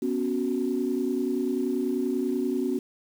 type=chord; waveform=sine; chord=B suspended second; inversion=none; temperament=equal; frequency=246.9 / 277.2 / 370 Hz; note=B3 / C#4 / F#4; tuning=0 / 0 / 0 cents; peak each=-28 dBFS; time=0.02-2.79 s; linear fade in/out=5 ms; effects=tanh soft clip ceiling -15 dBFS + 8-bit